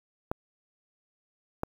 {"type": "clicks", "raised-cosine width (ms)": 1, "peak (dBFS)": -15, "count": 2, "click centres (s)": [0.315, 1.634], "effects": ["8-bit"]}